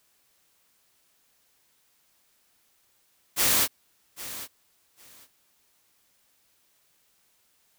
white noise with echo, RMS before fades -22 dBFS, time 3.36-3.68 s, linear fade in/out 50 ms, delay 800 ms, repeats 2, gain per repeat -15 dB, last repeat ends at 5.28 s, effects white hiss -67 dBFS RMS until 7.78 s

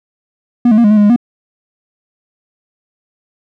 triangle tone with pitch steps, 241.5 / 213.7 / 235.7 / 207.5 / 213.7 / 207.2 / 206 / 240.9 Hz, B3 / G#3 / A#3 / G#3 / G#3 / G#3 / G#3 / B3, -39 / +50 / +19 / -1 / +50 / -4 / -14 / -43 cents, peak -3 dBFS, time 0.65-1.162 s, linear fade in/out 5 ms, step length 64 ms, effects none

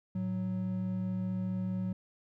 triangle tone pair together, 110 / 185.3 Hz, A2 / F#3, 0 / +3 cents, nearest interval major sixth, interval 903 cents, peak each -36 / -30 dBFS, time 0.15-1.93 s, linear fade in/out 5 ms, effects none

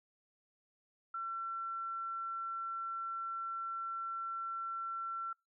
sine tone, 1350 Hz, E6, 41 cents sharp, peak -37 dBFS, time 1.14-5.33 s, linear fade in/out 5 ms, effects noise-tail reverb RT60 0.2 s tail -26 dB re dry

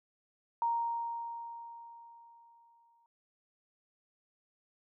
sine tone with exponential decay, 932.3 Hz, A#5, in tune, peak -27 dBFS, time 0.62-3.06 s, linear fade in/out 1 ms, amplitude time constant 530 ms, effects none

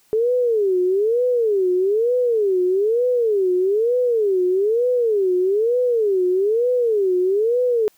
sine tone with vibrato, 424.9 Hz, G#4, 40 cents sharp, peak -15 dBFS, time 0.13-7.88 s, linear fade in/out 0 ms, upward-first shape sine, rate 1.1 Hz, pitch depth 280 cents each way, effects white hiss -58 dBFS RMS until 7.97 s

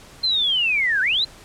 sine linear two-way sweep, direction down then up, 4186 to 1480 to 4186 Hz, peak -17 dBFS, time 0.23-1.25 s, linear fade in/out 10 ms, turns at 1.01 s, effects pink hiss -45 dBFS RMS until 1.44 s + low-pass 10000 Hz 12 dB/octave

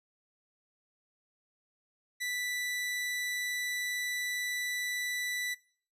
sawtooth tone, 1975.5 Hz, B6, in tune, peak -29 dBFS, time 2.2-5.55 s, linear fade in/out 20 ms, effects noise-tail reverb RT60 0.5 s tail -22 dB re dry + resampled to 32000 Hz

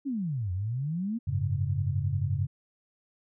sine exponential two-way sweep, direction down then up, 293.6 to 87.31 to 240.8 Hz, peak -28 dBFS, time 0.05-1.19 s, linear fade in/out 20 ms, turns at 0.52 s
sine chord, F# suspended second, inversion none, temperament equal, 92.5 / 103.83 / 138.59 Hz, F#2 / G#2 / C#3, 0 / 0 / 0 cents, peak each -30 dBFS, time 1.27-2.47 s, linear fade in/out 10 ms
effects none

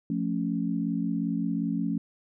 sine chord, F augmented, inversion none, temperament equal, 174.61 / 220 / 277.2 Hz, F3 / A3 / C#4, 0 / 0 / 0 cents, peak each -30 dBFS, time 0.1-1.98 s, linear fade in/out 2 ms, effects none

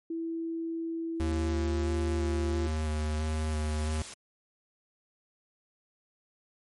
sine tone with pitch glide, 329.6 to 343.4 Hz, E4 to F4, 0 to -29 cents, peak -31 dBFS, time 0.1-2.67 s, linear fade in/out 5 ms, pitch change +71 cents, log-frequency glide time 1.28-1.78 s
white noise with exponential growth, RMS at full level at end -42 dBFS, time 1.15-4.14 s, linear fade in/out 5 ms, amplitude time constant 650 ms
square tone with vibrato, 77.2 Hz, D#2, 13 cents flat, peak -29 dBFS, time 1.2-4.02 s, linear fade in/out 0 ms, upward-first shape square, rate 1.5 Hz, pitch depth 15 cents each way
effects MP3 48 kbps

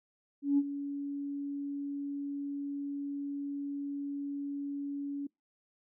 sine tone with ADSR envelope, 282.9 Hz, C#4, 35 cents sharp, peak -21 dBFS, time 0.42-5.27 s, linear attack 160 ms, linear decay 46 ms, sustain -13 dB, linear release 6 ms, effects noise-tail reverb RT60 0.2 s tail -26 dB re dry + tanh soft clip ceiling -17 dBFS

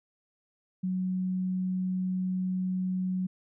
sine tone, 185 Hz, F#3, in tune, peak -27 dBFS, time 0.83-3.27 s, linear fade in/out 10 ms, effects none

